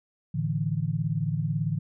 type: chord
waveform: sine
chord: A suspended fourth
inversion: none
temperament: equal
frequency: 110 / 146.83 / 164.81 Hz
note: A2 / D3 / E3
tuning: 0 / 0 / 0 cents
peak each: -31 / -28 / -29 dBFS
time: 0.34-1.79 s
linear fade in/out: 10 ms
effects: none